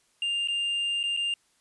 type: tone with dropouts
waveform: triangle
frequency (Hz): 2800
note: F7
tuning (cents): +4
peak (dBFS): -24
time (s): 0.22-1.34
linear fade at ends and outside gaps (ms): 2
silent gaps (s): 0.475-0.484 / 1.031-1.037 / 1.166-1.172
effects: white hiss -67 dBFS RMS until 1.6 s + resampled to 24000 Hz